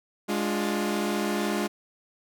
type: chord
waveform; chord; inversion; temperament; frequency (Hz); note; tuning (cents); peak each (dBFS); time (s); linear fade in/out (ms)
sawtooth; D diminished; second; equal with one note detuned; 207.7 / 293.7 / 352.7; Ab3 / D4 / F4; 0 / 0 / +17; -24 / -29 / -26; 0.28-1.68; 20
effects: none